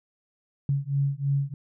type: beating tone pair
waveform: sine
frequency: 138.2 / 141.3 Hz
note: C#3 / C#3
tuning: -5 / +34 cents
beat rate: 3.1 Hz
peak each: -26 dBFS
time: 0.69-1.54 s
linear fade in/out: 2 ms
effects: none